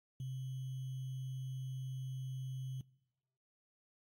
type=tone with sample-and-hold; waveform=sine; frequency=130.81 Hz; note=C3; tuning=in tune; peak=-39 dBFS; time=0.2-2.81 s; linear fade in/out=2 ms; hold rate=3150 Hz; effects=noise-tail reverb RT60 1.0 s tail -24 dB re dry + AAC 48 kbps